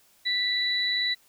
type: tone pair together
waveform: sine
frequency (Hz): 1975.5 / 3951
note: B6 / B7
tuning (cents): 0 / 0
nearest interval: octave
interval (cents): 1200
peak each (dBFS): -28 / -25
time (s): 0.25-1.15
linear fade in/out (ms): 20
effects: white hiss -61 dBFS RMS until 1.28 s